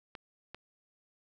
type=clicks; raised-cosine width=0.3 ms; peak=-27 dBFS; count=2; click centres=0.152 / 0.546 s; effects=none